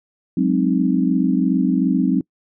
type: chord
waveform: sine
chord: Ab dominant seventh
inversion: third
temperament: equal with one note detuned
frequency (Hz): 185 / 207.7 / 261.6 / 308.4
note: Gb3 / Ab3 / C4 / Eb4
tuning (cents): 0 / 0 / 0 / -15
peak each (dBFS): -19 / -23 / -18 / -22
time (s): 0.37-2.21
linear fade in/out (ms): 5
effects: noise-tail reverb RT60 0.1 s tail -25 dB re dry